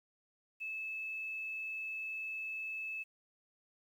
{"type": "tone with quantisation", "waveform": "sine", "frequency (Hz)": 2611, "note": "E7", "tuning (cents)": -17, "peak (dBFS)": -38, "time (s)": [0.6, 3.04], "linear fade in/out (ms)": 20, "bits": 11, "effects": []}